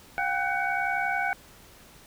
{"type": "tone cluster", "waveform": "sine", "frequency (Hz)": [717, 788, 1497, 1558, 2246], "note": ["F5", "G5", "F#6", "G6", "C#7"], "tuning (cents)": [45, 9, 20, -11, 22], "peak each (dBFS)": [-32, -30, -29, -37, -32], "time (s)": [0.18, 1.33], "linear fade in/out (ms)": 0, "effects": ["pink hiss -52 dBFS RMS until 2.06 s"]}